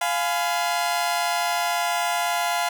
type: chord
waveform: sawtooth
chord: F diminished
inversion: none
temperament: just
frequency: 698.5 / 838.1 / 1005.8 Hz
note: F5 / Ab5 / Cb6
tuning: 0 / +16 / +31 cents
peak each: -20 / -24 / -25 dBFS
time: 0.01-2.69 s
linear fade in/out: 5 ms
effects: none